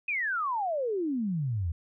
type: exponential sweep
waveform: sine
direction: down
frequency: 2556 to 77.3 Hz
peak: -27 dBFS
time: 0.08-1.72 s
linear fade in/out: 5 ms
effects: none